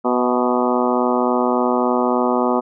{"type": "harmonic tone with a mistuned harmonic", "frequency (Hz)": 123.47, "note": "B2", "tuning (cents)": 0, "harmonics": [2, 3, 4, 5, 6, 7, 8, 9, 10], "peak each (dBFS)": [-20, -22, -23, -24, -25, -25, -26, -27, -27], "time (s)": [0.04, 2.61], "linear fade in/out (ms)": 20, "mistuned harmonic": 5, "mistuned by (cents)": 43, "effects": []}